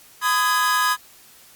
45% pulse chord, G# minor, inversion first, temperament equal with one note detuned, 1009.1 / 1244.5 / 1661.2 Hz, B5 / D#6 / G#6, +37 / 0 / 0 cents, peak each -22 dBFS, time 0.21-0.97 s, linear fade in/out 50 ms, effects white hiss -49 dBFS RMS until 1.55 s + Opus 48 kbps

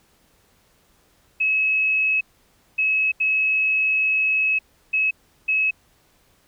sine tone bursts at uneven times, 2574 Hz, E7, 42 cents flat, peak -17 dBFS, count 5, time 1.4-2.21 / 2.78-3.12 / 3.2-4.59 / 4.93-5.11 / 5.48-5.71 s, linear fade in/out 10 ms, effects pink hiss -60 dBFS RMS until 6.47 s

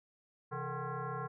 sine tone with frequency modulation, 466.7 Hz, A#4, 2 cents sharp, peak -36 dBFS, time 0.51-1.28 s, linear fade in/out 20 ms, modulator 300 Hz, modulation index 3.1, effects none

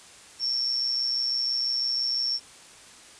sine tone with amplitude modulation, 5450 Hz, F8, 43 cents flat, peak -21 dBFS, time 0.39-2.4 s, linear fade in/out 50 ms, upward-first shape sine, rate 126 Hz, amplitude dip 65%, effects white hiss -49 dBFS RMS until 3.19 s + resampled to 22050 Hz

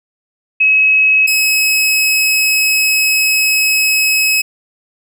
sine / sawtooth tone pair in turn, 2563 / 2563 Hz, E7 / E7, -49 / -49 cents, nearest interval unison, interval 0 cents, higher neither, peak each -7 dBFS, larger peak neither, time 0.6-1.27 / 1.27-4.42 s, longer second, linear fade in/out 10 ms, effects none

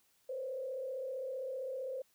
sine tone with frequency modulation, 523.3 Hz, C5, in tune, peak -37 dBFS, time 0.29-2.02 s, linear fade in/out 5 ms, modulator 35.4 Hz, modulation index 0.78, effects white hiss -72 dBFS RMS until 2.14 s

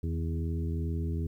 harmonic tone with a mistuned harmonic, 82.41 Hz, E2, in tune, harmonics 1 / 2 / 3 / 4 / 5, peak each -30 / -36 / -40 / -42 / -44 dBFS, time 0.03-1.27 s, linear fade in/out 5 ms, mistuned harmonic 2, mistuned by -47 cents, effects 11-bit

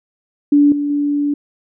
sine tone with level steps, 289.4 Hz, D4, 25 cents flat, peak -7 / -16 / -14 dBFS, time 0.52-1.34 s, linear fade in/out 5 ms, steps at 0.72 / 0.9 s, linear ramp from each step 2 ms, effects none

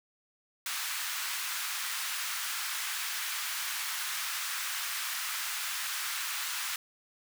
pink high-pass noise, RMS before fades -35 dBFS, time 0.66-6.76 s, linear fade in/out 2 ms, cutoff 1200 Hz, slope 24 dB/octave, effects none

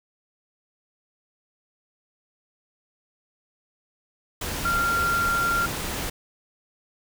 sine tone in noise, 1384 Hz, F6, 16 cents flat, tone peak -21 dBFS, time 4.65-5.66 s, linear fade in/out 5 ms, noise pink, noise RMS -30 dBFS, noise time 4.41-6.1 s, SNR +6 dB, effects none

